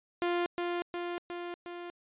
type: tone with echo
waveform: sawtooth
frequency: 349.2 Hz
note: F4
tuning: in tune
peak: -24 dBFS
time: 0.22-0.46 s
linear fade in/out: 0 ms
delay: 360 ms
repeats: 4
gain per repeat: -3 dB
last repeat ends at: 1.9 s
effects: resampled to 8000 Hz